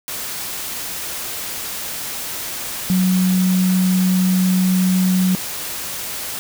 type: tone in noise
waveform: sine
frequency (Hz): 185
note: F#3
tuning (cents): 0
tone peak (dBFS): -13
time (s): 2.9-5.35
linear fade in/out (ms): 0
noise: white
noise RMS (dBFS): -27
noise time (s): 0.08-6.39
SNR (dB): +11
effects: none